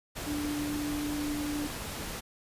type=tone in noise; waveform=sine; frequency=294.6 Hz; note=D4; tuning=6 cents sharp; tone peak=-31 dBFS; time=0.26-1.68 s; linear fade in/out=20 ms; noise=pink; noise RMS=-38 dBFS; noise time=0.15-2.21 s; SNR=+4 dB; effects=resampled to 32000 Hz